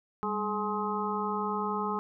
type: harmonic tone with a mistuned harmonic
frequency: 210.8 Hz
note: G#3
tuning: 26 cents sharp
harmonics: 1 / 2 / 4 / 5 / 6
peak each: -35 / -35 / -35 / -35 / -35 dBFS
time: 0.23-1.99 s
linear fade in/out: 0 ms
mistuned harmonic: 1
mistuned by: -84 cents
effects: none